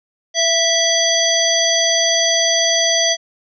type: harmonic tone with a mistuned harmonic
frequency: 666 Hz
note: E5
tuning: 18 cents sharp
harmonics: 1 / 3 / 5 / 7 / 9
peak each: -19 / -22 / -18 / -22 / -18 dBFS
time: 0.34-3.17 s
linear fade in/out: 50 ms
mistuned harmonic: 3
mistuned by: -30 cents
effects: none